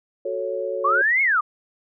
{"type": "chord", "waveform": "sine", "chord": "F# minor", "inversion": "none", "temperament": "equal", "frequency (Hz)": [370, 440, 554.4], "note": ["F#4", "A4", "C#5"], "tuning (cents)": [0, 0, 0], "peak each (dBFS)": [-30, -29, -26], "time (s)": [0.25, 1.02], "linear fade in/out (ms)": 5}
{"type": "linear two-way sweep", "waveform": "sine", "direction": "up then down", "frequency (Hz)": [1072, 2217, 1142], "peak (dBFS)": -16, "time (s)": [0.84, 1.41], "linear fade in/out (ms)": 10, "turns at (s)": 1.22}
{"effects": []}